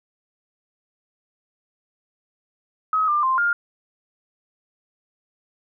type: tone with pitch steps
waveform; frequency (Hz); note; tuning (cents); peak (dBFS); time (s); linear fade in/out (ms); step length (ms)
sine; 1273 / 1194 / 1047 / 1409; D#6 / D6 / C6 / F6; +39 / +28 / +1 / +15; -17; 2.93-3.53; 2; 150
effects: none